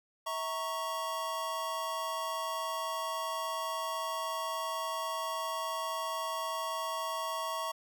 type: chord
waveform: square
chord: A# diminished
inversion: second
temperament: equal with one note detuned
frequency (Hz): 647.2 / 932.3 / 1108.7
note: E5 / A#5 / C#6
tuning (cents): -32 / 0 / 0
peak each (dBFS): -40 / -40 / -37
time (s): 0.26-7.72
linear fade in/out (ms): 10
effects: none